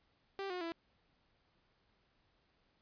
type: tone with pitch steps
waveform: sawtooth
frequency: 392 / 361.5 / 333.5 Hz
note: G4 / F#4 / E4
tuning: 0 / -40 / +20 cents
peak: -35 dBFS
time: 0.39-0.72 s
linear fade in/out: 0 ms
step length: 110 ms
effects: pink hiss -75 dBFS RMS until 2.81 s + resampled to 11025 Hz